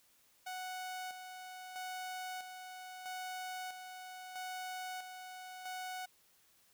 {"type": "tone with tremolo", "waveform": "sawtooth", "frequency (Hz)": 740, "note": "F#5", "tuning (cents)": 0, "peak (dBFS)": -37, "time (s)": [0.46, 6.06], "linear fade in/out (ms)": 10, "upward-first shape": "square", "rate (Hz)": 0.77, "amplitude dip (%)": 50, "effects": ["white hiss -69 dBFS RMS until 6.73 s"]}